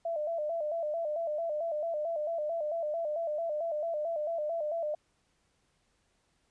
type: tone with vibrato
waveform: sine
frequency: 635 Hz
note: D#5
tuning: 35 cents sharp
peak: -30 dBFS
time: 0.05-4.95 s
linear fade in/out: 5 ms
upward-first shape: square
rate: 4.5 Hz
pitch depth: 93 cents each way
effects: pink hiss -73 dBFS RMS until 6.5 s + resampled to 22050 Hz